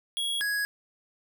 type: tone pair in turn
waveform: square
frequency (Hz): 3322 / 1664.2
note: G#7 / G#6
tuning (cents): 0 / +3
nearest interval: octave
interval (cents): 1197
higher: first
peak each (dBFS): -28 / -27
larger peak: second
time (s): 0.17-0.41 / 0.41-0.65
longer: neither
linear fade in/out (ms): 0
effects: none